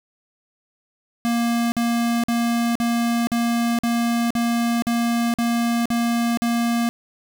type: tone bursts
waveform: square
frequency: 234.7 Hz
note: A#3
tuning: 12 cents sharp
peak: -19 dBFS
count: 11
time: 1.25-6.89 s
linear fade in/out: 0 ms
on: 470 ms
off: 47 ms
effects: none